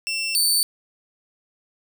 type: tone pair in turn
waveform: 20% pulse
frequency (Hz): 2700 / 4541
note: E7 / C#8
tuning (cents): +41 / +41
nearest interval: major sixth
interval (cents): 900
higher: second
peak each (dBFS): -19 / -11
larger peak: second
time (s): 0.07-0.35 / 0.35-0.63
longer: neither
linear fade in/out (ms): 0
effects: none